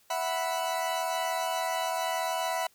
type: chord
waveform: 40% pulse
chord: E suspended second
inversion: none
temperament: equal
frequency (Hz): 659.3 / 740 / 987.8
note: E5 / F#5 / B5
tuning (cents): 0 / 0 / 0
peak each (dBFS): -32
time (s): 0.1-2.67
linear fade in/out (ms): 5
effects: white hiss -64 dBFS RMS until 2.74 s